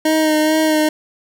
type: tone with vibrato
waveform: 25% pulse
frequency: 311.1 Hz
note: D#4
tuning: in tune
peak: -9 dBFS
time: 0.05-0.89 s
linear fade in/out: 5 ms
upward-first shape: sine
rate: 2.3 Hz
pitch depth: 23 cents each way
effects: none